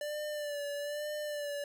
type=tone with vibrato; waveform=square; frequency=587.3 Hz; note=D5; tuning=in tune; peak=-36 dBFS; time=0.01-1.64 s; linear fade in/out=2 ms; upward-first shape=sine; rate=1.1 Hz; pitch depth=39 cents each way; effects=none